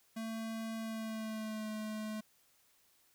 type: tone with pitch glide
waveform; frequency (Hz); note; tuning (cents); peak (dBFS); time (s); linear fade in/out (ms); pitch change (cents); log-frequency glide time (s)
square; 223.9 to 215.5; A3 to A3; +30 to -36; -39; 0.16-2.21; 10; -66; 0.78-1.69
effects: white hiss -70 dBFS RMS until 3.14 s